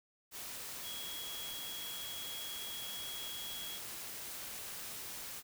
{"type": "tone in noise", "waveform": "sine", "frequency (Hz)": 3322, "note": "G#7", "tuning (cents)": 0, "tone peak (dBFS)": -44, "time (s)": [0.82, 3.8], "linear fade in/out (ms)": 50, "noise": "white", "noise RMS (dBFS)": -45, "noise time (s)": [0.31, 5.43], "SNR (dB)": -2, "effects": []}